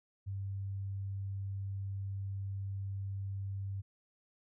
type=tone; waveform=sine; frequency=98 Hz; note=G2; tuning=in tune; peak=-36 dBFS; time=0.26-3.82 s; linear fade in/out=20 ms; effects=none